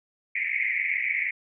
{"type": "band-pass noise", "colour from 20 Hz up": "pink", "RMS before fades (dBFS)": -27, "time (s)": [0.35, 1.31], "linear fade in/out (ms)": 10, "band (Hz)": [2000, 2300], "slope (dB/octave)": 96, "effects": []}